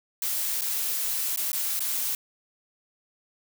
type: noise with dropouts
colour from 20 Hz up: blue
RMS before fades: -28 dBFS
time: 0.22-2.15 s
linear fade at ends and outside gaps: 2 ms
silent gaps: 0.611-0.618 / 1.361-1.373 / 1.518-1.53 / 1.794-1.804 s
effects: none